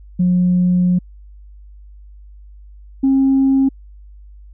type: tone pair in turn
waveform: sine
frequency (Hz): 179.6 / 269.1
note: F3 / C4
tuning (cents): +49 / +49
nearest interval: perfect fifth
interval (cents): 700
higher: second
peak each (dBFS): -10 / -9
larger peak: second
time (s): 0.19-0.99 / 3.03-3.69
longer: first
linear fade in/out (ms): 10
effects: tanh soft clip ceiling -7 dBFS + added 50 Hz sine -37 dBFS peak until 4.53 s